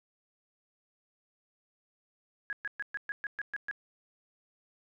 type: tone bursts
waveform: sine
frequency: 1661.2 Hz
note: G#6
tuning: in tune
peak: -32 dBFS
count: 9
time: 2.5-3.712 s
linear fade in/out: 0 ms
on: 28 ms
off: 120 ms
effects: none